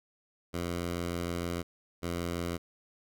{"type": "tone pair in turn", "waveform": "10% pulse", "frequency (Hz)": [86.6, 86.15], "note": ["F2", "F2"], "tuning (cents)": [-14, -23], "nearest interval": "unison", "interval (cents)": 9, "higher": "first", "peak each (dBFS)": -24, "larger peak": "neither", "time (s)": [[0.53, 1.63], [2.02, 2.58]], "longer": "first", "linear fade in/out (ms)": 20, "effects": []}